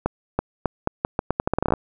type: accelerating click train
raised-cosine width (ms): 1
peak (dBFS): -6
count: 17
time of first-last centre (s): 0.06-1.737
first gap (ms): 330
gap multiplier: 0.81
effects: none